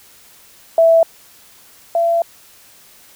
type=tone pair in turn; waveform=sine; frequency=659.3 / 675.1 Hz; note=E5 / E5; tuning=0 / +41 cents; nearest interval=unison; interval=41 cents; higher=second; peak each=-7 / -12 dBFS; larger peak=first; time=0.78-1.03 / 1.95-2.22 s; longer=second; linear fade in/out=2 ms; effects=white hiss -46 dBFS RMS until 3.15 s